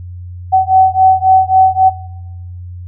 sine beating tone pair, 755 / 758.7 Hz, F#5 / F#5, +35 / +43 cents, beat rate 3.7 Hz, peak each -10 dBFS, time 0.52-1.9 s, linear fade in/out 20 ms, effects noise-tail reverb RT60 0.9 s tail -18 dB re dry + added 89 Hz sine -25 dBFS peak until 2.87 s

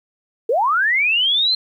sine linear sweep, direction up, 415.3 to 4186 Hz, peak -14 dBFS, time 0.49-1.55 s, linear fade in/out 5 ms, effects 9-bit

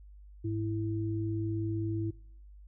sine tone pair together, 105.05 / 329.6 Hz, G#2 / E4, +20 / 0 cents, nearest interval octave + minor sixth, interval 1980 cents, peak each -32 / -34 dBFS, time 0.44-2.11 s, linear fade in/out 10 ms, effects noise-tail reverb RT60 0.7 s tail -26 dB re dry + added 50 Hz sine -49 dBFS peak until 2.67 s

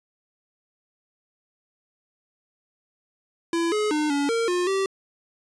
square tone with pitch steps, 335.8 / 423.4 / 302.7 / 284.4 / 459.7 / 356.5 / 387.6 Hz, E4 / G#4 / D#4 / C#4 / A#4 / F4 / G4, +32 / +33 / -48 / +45 / -24 / +36 / -20 cents, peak -22 dBFS, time 3.53-4.86 s, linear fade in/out 2 ms, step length 190 ms, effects resampled to 22050 Hz

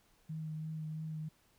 sine tone with vibrato, 156.7 Hz, D#3, 13 cents sharp, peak -38 dBFS, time 0.29-1.29 s, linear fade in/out 10 ms, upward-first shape triangle, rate 3 Hz, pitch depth 19 cents each way, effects pink hiss -70 dBFS RMS until 1.58 s

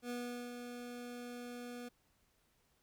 25% pulse tone with ADSR envelope, 243.1 Hz, B3, 27 cents flat, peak -35 dBFS, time 0.02-1.89 s, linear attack 77 ms, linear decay 410 ms, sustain -6 dB, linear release 11 ms, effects pink hiss -75 dBFS RMS until 2.82 s

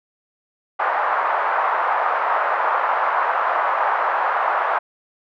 white band-pass noise, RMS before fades -20 dBFS, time 0.79-4.79 s, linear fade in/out 10 ms, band 670 to 1300 Hz, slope 24 dB/octave, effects none

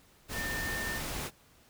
sine tone in noise, 1800 Hz, A6, 39 cents sharp, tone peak -35 dBFS, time 0.33-1.01 s, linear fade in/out 50 ms, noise pink, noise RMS -37 dBFS, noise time 0.28-1.31 s, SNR -1 dB, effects pink hiss -62 dBFS RMS until 1.69 s

